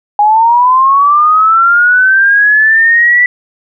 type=linear sweep; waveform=sine; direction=up; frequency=821 to 1975.5 Hz; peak=-4 dBFS; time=0.19-3.26 s; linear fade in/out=2 ms; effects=none